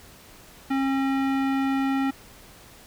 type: tone with low-pass filter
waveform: square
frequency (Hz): 270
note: C#4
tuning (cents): -45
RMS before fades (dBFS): -24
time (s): 0.7-2.11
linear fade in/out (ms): 10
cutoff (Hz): 2200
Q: 1.1
effects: pink hiss -49 dBFS RMS until 2.86 s